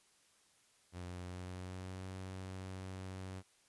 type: tone with pitch glide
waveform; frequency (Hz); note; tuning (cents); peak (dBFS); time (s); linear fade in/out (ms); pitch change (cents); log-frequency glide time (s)
sawtooth; 89.3 to 94.07; F2 to F#2; +39 to +29; -40; 0.92-3.43; 50; +90; 1.12-2.08
effects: white hiss -70 dBFS RMS until 3.68 s + resampled to 24000 Hz